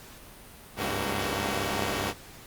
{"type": "tone cluster", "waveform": "5% pulse", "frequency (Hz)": [68.7, 96.9, 101.6, 229.3, 376.3], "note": ["C#2", "G2", "G#2", "A#3", "F#4"], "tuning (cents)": [-15, -20, -38, -28, 29], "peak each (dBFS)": -23, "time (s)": [0.76, 2.14], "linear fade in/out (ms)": 50, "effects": ["pink hiss -48 dBFS RMS until 2.46 s", "Opus 48 kbps"]}